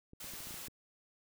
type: clicks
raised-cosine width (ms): 3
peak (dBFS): -40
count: 8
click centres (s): 0.134 / 0.244 / 0.337 / 0.405 / 0.471 / 0.508 / 0.542 / 0.682
type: noise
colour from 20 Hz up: white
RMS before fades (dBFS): -46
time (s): 0.2-0.68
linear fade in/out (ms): 5
effects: none